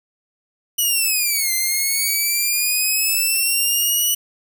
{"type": "linear two-way sweep", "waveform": "5% pulse", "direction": "down then up", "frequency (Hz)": [2960, 2068, 2960], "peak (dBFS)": -8, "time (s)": [0.78, 4.15], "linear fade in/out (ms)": 10, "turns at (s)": 1.53, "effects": ["7-bit"]}